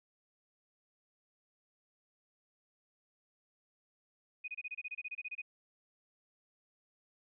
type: tone bursts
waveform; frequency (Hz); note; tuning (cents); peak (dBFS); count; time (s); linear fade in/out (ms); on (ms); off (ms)
sine; 2489; D#7; 0; -38; 15; 4.44-5.419; 10; 41; 26
effects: none